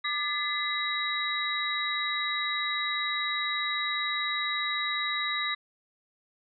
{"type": "tone cluster", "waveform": "sine", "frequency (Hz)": [1196, 1725, 2031, 3845], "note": ["D6", "A6", "B6", "B7"], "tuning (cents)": [31, -35, 48, -47], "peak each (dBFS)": [-34, -37, -32, -31], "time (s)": [0.04, 5.55], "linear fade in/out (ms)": 10, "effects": []}